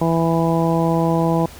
harmonic tone, 165.3 Hz, E3, 5 cents sharp, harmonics 1 / 2 / 3 / 4 / 5 / 6, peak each -18 / -21 / -23 / -24 / -25 / -26 dBFS, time 0.01-1.46 s, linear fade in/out 5 ms, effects added 75 Hz sine -41 dBFS peak until 1.59 s + pink hiss -41 dBFS RMS until 1.59 s

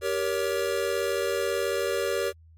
square chord, G diminished, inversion none, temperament just, 392 / 470.4 / 564.5 Hz, G4 / Bb4 / Db5, 0 / +16 / +31 cents, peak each -30 dBFS, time 0.01-2.33 s, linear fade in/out 50 ms, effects added 81 Hz sine -50 dBFS peak until 2.57 s + MP3 64 kbps

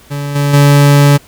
40% pulse tone with level steps, 143.2 Hz, D3, 43 cents flat, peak -16 / -9 / -3 dBFS, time 0.1-1.18 s, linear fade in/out 20 ms, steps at 0.35 / 0.53 s, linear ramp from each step 10 ms, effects pink hiss -42 dBFS RMS until 1.27 s

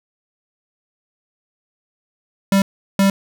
square tone bursts at uneven times, 196 Hz, G3, in tune, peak -12 dBFS, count 2, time 2.52-2.62 / 2.99-3.1 s, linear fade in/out 2 ms, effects none

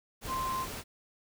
sine tone in noise, 1045 Hz, C6, 2 cents flat, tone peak -31 dBFS, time 0.27-0.67 s, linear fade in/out 50 ms, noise pink, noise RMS -40 dBFS, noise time 0.21-0.84 s, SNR +6 dB, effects none

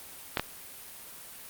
clicks, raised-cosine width 0.3 ms, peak -10 dBFS, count 2, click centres 0.372 / 0.396 s, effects white hiss -46 dBFS RMS until 1.49 s + Opus 32 kbps

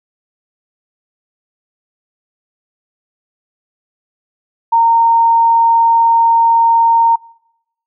sine tone, 921 Hz, A#5, 21 cents flat, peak -7 dBFS, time 4.72-7.16 s, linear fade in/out 10 ms, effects noise-tail reverb RT60 0.8 s tail -24 dB re dry

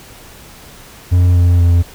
triangle tone with pitch steps, 89.1 / 87.67 / 86.26 Hz, F2 / F2 / F2, +35 / +7 / -21 cents, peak -5 dBFS, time 1.11-1.83 s, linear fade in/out 20 ms, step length 240 ms, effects pink hiss -38 dBFS RMS until 1.94 s

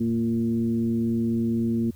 sine tone with frequency modulation, 230 Hz, A#3, 23 cents flat, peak -21 dBFS, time 0-1.91 s, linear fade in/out 10 ms, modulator 116 Hz, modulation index 0.72, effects added 84 Hz sine -44 dBFS peak until 1.95 s + white hiss -59 dBFS RMS until 1.95 s

